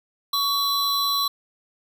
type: tone pair together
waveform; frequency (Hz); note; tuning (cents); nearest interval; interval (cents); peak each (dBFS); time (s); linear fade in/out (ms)
square; 1124 / 4005; C#6 / B7; +24 / +23; octave + minor seventh; 2199; -25 / -23; 0.33-1.28; 5
effects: none